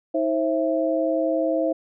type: tone cluster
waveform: sine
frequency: 318.5 / 531 / 662 Hz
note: D#4 / C5 / E5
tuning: +41 / +25 / +7 cents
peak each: -24 dBFS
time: 0.14-1.73 s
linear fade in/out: 10 ms
effects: none